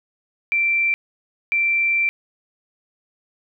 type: tone bursts at uneven times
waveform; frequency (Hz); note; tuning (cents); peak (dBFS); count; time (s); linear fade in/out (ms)
sine; 2349; D7; 0; -16; 2; 0.52-0.94 / 1.52-2.09; 0
effects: none